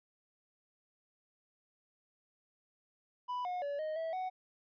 triangle tone with pitch steps, 990 / 722 / 571 / 622 / 651 / 744 Hz, B5 / F#5 / D5 / D#5 / E5 / F#5, +4 / -43 / -49 / -1 / -22 / +9 cents, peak -33 dBFS, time 3.28-4.3 s, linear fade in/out 20 ms, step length 170 ms, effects resampled to 11025 Hz

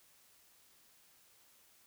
silence, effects white hiss -66 dBFS RMS until 1.86 s

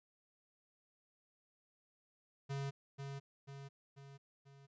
square tone with echo, 138.59 Hz, C#3, in tune, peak -39 dBFS, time 2.49-2.71 s, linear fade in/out 20 ms, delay 490 ms, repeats 4, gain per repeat -5 dB, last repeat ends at 4.67 s, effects resampled to 16000 Hz

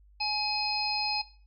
harmonic tone, 842 Hz, G#5, 24 cents sharp, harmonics 1 / 3 / 5 / 6, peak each -33 / -33 / -33 / -33 dBFS, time 0.2-1.22 s, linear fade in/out 10 ms, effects noise-tail reverb RT60 0.4 s tail -17 dB re dry + added 50 Hz sine -55 dBFS peak until 1.46 s

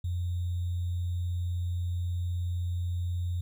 sine tone with sample-and-hold, 88.1 Hz, F2, 16 cents sharp, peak -28 dBFS, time 0.04-3.41 s, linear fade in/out 5 ms, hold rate 3675 Hz, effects none

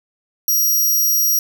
5% pulse tone, 5720 Hz, F8, 41 cents sharp, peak -8 dBFS, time 0.48-1.39 s, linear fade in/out 2 ms, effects none

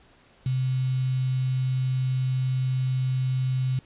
sine tone with quantisation, 129.4 Hz, C3, 19 cents flat, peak -22 dBFS, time 0.46-3.79 s, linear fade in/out 2 ms, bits 7, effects pink hiss -57 dBFS RMS until 3.85 s + resampled to 8000 Hz

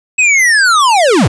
square linear sweep, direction down, 2584 to 76.1 Hz, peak -7 dBFS, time 0.18-1.28 s, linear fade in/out 10 ms, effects resampled to 22050 Hz + 7-bit

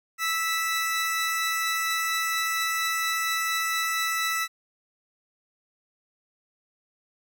sawtooth tone pair together, 1314.1 / 1969 Hz, E6 / B6, -6 / -6 cents, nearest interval perfect fifth, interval 700 cents, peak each -24 dBFS, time 0.18-4.48 s, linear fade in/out 50 ms, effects none

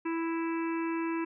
harmonic tone, 330 Hz, E4, 2 cents sharp, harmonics 1 / 3 / 4 / 5 / 6 / 7 / 8, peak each -30 / -38 / -46 / -45 / -49 / -47 / -45 dBFS, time 0.05-1.25 s, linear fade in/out 10 ms, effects none

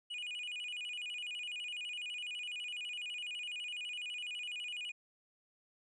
triangle tone with vibrato, 2684 Hz, E7, 31 cents sharp, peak -38 dBFS, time 0.1-4.92 s, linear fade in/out 10 ms, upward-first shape square, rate 12 Hz, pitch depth 150 cents each way, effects resampled to 24000 Hz + 13-bit

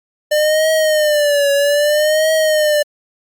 square tone with vibrato, 598 Hz, D5, 31 cents sharp, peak -12 dBFS, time 0.31-2.83 s, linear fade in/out 10 ms, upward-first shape triangle, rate 0.62 Hz, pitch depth 110 cents each way, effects Opus 48 kbps

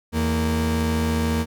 35% pulse tone pair together, 81.9 / 231.6 Hz, E2 / A#3, -11 / -11 cents, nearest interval octave + tritone, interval 1800 cents, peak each -21 dBFS, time 0.12-1.46 s, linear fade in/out 50 ms, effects none

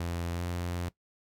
sawtooth tone with pitch glide, 85.7 to 87.6 Hz, F2 to F2, -32 to +6 cents, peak -28 dBFS, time 0-0.89 s, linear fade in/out 5 ms, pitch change +38 cents, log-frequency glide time 0.34-0.41 s, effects noise-tail reverb RT60 0.1 s tail -18 dB re dry

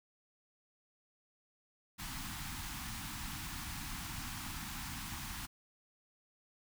pink band-stop noise, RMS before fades -43 dBFS, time 1.98-5.47 s, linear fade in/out 20 ms, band 300 to 790 Hz, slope 48 dB/octave, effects none

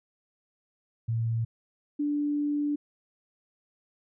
sine tone pair in turn, 114.4 / 292.5 Hz, A#2 / D4, -32 / -7 cents, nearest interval octave + major third, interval 1625 cents, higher second, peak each -25 dBFS, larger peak neither, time 1.08-1.45 / 1.99-2.76 s, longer second, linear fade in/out 10 ms, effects none

